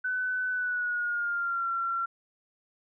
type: tone with pitch glide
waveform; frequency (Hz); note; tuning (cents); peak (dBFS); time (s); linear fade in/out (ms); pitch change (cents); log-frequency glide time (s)
sine; 1505 to 1364.2; F#6 to F6; +29 to -41; -27; 0.04-2.06; 10; -170; 0.5-1.68
effects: none